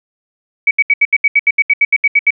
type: tone bursts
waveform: sine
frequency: 2271 Hz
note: C#7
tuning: 41 cents sharp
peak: -6 dBFS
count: 15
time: 0.67-2.306 s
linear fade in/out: 5 ms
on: 40 ms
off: 74 ms
effects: none